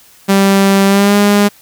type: tone with pitch glide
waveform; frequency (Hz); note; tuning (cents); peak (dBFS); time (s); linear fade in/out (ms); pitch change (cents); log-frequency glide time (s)
sawtooth; 196 to 204.3; G3 to G#3; 0 to -28; -3; 0.28-1.49; 20; +72; 0.86-1.16
effects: white hiss -44 dBFS RMS until 1.61 s